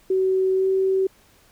sine tone with pitch glide, 377.7 to 381.9 Hz, F#4 to G4, +36 to -45 cents, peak -17 dBFS, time 0.1-1.07 s, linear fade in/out 5 ms, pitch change +19 cents, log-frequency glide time 0.54-0.67 s, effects pink hiss -56 dBFS RMS until 1.51 s

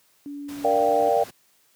sine tone with pitch glide, 286.4 to 294.8 Hz, D4 to D4, -43 to +7 cents, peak -32 dBFS, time 0.26-1.09 s, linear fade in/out 0 ms, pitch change +50 cents, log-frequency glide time 0.63-0.88 s
pink noise, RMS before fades -42 dBFS, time 0.48-1.31 s, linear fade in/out 10 ms
sine chord, G minor seventh, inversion first, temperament equal, 466.2 / 587.3 / 698.5 / 784 Hz, Bb4 / D5 / F5 / G5, 0 / 0 / 0 / 0 cents, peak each -23 dBFS, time 0.64-1.24 s, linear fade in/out 10 ms
effects white hiss -62 dBFS RMS until 1.75 s + high-pass 100 Hz 12 dB/octave

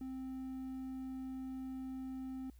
triangle tone, 261.6 Hz, C4, in tune, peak -39 dBFS, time 0.01-2.5 s, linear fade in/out 2 ms, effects added 60 Hz sine -56 dBFS peak until 2.59 s + white hiss -74 dBFS RMS until 2.59 s

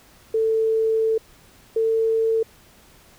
sine tone pair in turn, 444.3 / 448.2 Hz, A4 / A4, +17 / +32 cents, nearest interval unison, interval 15 cents, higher second, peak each -17 dBFS, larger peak neither, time 0.34-1.18 / 1.76-2.43 s, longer first, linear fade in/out 5 ms, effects pink hiss -52 dBFS RMS until 3.18 s

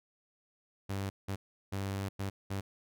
sawtooth tone bursts at uneven times, 98 Hz, G2, in tune, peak -30 dBFS, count 5, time 0.89-1.1 / 1.28-1.36 / 1.72-2.09 / 2.19-2.3 / 2.5-2.61 s, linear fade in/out 10 ms, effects none

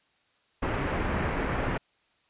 pink low-pass noise, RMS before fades -29 dBFS, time 0.62-1.78 s, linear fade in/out 10 ms, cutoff 2300 Hz, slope 24 dB/octave, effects white hiss -68 dBFS RMS until 2.29 s + resampled to 8000 Hz

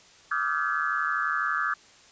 sine tone cluster, 1172 / 1264 / 1390 / 1546 / 1698 Hz, D6 / D#6 / F6 / G6 / G#6, -4 / +27 / -9 / -24 / +38 cents, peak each -31 dBFS, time 0.31-1.74 s, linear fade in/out 5 ms, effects white hiss -54 dBFS RMS until 2.11 s + resampled to 16000 Hz

